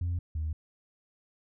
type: tone pair in turn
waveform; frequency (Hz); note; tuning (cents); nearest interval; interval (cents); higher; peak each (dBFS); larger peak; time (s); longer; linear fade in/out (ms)
sine; 87.1 / 78.08; F2 / D#2; -4 / +7; major second; 189; first; -26 / -28; first; 0.01-0.19 / 0.35-0.53; neither; 5
effects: tanh soft clip ceiling -26 dBFS

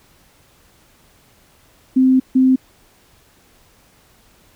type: tone bursts at uneven times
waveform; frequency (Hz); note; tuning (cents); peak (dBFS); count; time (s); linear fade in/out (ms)
sine; 259.9; C4; -11; -9; 2; 1.96-2.2 / 2.35-2.56; 10
effects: pink hiss -53 dBFS RMS until 4.55 s

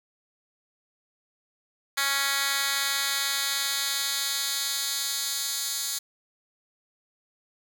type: tone with high-pass filter sweep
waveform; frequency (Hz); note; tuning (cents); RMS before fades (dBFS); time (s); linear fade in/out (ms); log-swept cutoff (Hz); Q
10% pulse; 277.2; C#4; 0; -28; 1.97-5.99; 10; 2000 to 5300; 1
effects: none

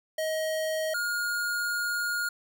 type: tone pair in turn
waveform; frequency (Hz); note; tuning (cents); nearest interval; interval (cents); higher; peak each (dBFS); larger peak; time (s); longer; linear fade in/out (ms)
square; 631 / 1426.4; D#5 / F6; +24 / +36; octave + major second; 1412; second; -28; neither; 0.18-0.94 / 0.94-2.29; second; 5
effects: none

